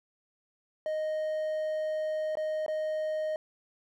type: tone with dropouts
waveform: triangle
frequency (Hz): 621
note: D#5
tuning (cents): -3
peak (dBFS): -27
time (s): 0.86-3.36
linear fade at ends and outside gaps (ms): 1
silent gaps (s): 2.354-2.371 / 2.663-2.681
effects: none